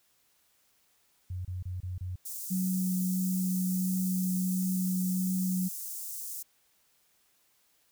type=tone bursts; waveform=sine; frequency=91.1 Hz; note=F#2; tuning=26 cents flat; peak=-33 dBFS; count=5; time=1.3-2.158 s; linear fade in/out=5 ms; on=150 ms; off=27 ms
type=high-pass noise; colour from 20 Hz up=white; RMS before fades=-39 dBFS; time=2.25-6.43 s; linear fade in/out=10 ms; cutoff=6400 Hz; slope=24 dB/octave
type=tone with vibrato; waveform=sine; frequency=185 Hz; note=F#3; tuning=in tune; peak=-27 dBFS; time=2.5-5.69 s; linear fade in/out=20 ms; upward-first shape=sine; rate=1.5 Hz; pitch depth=9 cents each way
effects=white hiss -69 dBFS RMS until 7.91 s